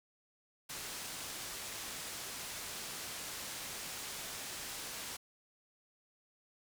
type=low-pass noise; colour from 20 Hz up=white; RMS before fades=-44 dBFS; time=0.69-5.17 s; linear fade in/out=10 ms; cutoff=9500 Hz; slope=12 dB/octave; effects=none